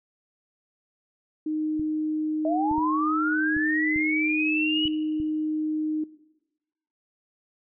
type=tone; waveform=sine; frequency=309 Hz; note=D#4; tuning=12 cents flat; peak=-25 dBFS; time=1.46-6.04 s; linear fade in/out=5 ms
type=clicks; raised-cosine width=5 ms; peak=-27 dBFS; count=7; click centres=1.796 / 2.713 / 2.782 / 3.566 / 3.961 / 4.855 / 5.201 s
type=linear sweep; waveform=sine; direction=up; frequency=622.3 to 2954 Hz; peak=-24 dBFS; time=2.45-4.88 s; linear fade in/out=2 ms
effects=noise-tail reverb RT60 1.0 s tail -17 dB re dry